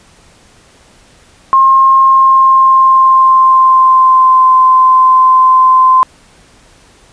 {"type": "tone with pitch glide", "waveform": "sine", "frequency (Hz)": [1068, 1035.2], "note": ["C6", "C6"], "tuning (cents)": [35, -19], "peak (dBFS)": -3, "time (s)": [1.53, 6.03], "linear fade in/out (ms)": 0, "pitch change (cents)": -54, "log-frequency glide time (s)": [2.01, 4.51], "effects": ["pink hiss -44 dBFS RMS until 7.12 s", "resampled to 22050 Hz"]}